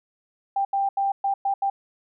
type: tone bursts at uneven times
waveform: sine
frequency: 790 Hz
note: G5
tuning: 13 cents sharp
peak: -20 dBFS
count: 6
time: 0.56-0.65 / 0.73-0.89 / 0.97-1.12 / 1.24-1.34 / 1.45-1.54 / 1.62-1.7 s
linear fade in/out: 5 ms
effects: none